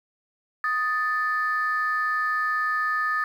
sine tone pair together, 1246 / 1762.1 Hz, D#6 / A6, +2 / +2 cents, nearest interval tritone, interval 600 cents, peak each -24 dBFS, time 0.64-3.24 s, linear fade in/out 2 ms, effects tanh soft clip ceiling -16 dBFS + 9-bit

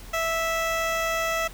15% pulse tone with notch filter, 657 Hz, E5, 6 cents flat, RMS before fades -26 dBFS, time 0.13-1.48 s, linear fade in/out 10 ms, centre 9700 Hz, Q 1.6, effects added 40 Hz sine -41 dBFS peak until 1.53 s + pink hiss -46 dBFS RMS until 1.53 s

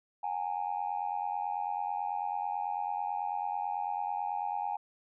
sine tone with amplitude modulation, 821 Hz, G#5, 20 cents flat, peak -26 dBFS, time 0.23-4.77 s, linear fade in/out 10 ms, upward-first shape sine, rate 89.1 Hz, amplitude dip 100%, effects tanh soft clip ceiling -24 dBFS

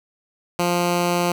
10% pulse tone, 175 Hz, F3, 4 cents sharp, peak -10 dBFS, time 0.59-1.32 s, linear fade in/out 2 ms, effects 7-bit

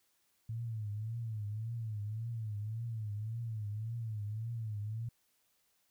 sine tone with vibrato, 110 Hz, A2, in tune, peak -36 dBFS, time 0.49-5.09 s, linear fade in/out 5 ms, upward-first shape triangle, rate 1.8 Hz, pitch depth 130 cents each way, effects white hiss -75 dBFS RMS until 5.9 s

